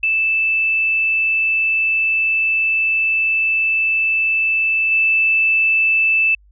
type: tone with level steps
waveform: sine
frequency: 2637 Hz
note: E7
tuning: in tune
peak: -14 / -12 dBFS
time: 0.03-6.35 s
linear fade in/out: 5 ms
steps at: 4.91 s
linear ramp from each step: 10 ms
effects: added 50 Hz sine -47 dBFS peak until 6.51 s